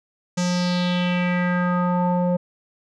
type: tone with low-pass filter sweep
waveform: square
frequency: 178.2 Hz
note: F3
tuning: 35 cents sharp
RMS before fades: -21 dBFS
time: 0.37-2.37 s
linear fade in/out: 10 ms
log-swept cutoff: 6700 to 630 Hz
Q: 3.5
effects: none